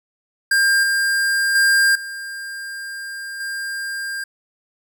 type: tone with level steps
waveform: square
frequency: 1600 Hz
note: G6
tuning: 35 cents sharp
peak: -14 / -17 / -13 / -29 / -25 dBFS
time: 0.51-4.24 s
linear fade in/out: 5 ms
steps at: 0.83 / 1.55 / 1.95 / 3.4 s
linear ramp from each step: 5 ms
effects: none